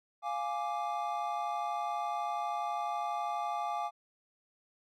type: chord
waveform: triangle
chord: D diminished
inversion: first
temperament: equal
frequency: 698.5 / 830.6 / 1174.7 Hz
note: F5 / Ab5 / D6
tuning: 0 / 0 / 0 cents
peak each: -35 / -34 / -36 dBFS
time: 0.22-3.91 s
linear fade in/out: 50 ms
effects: none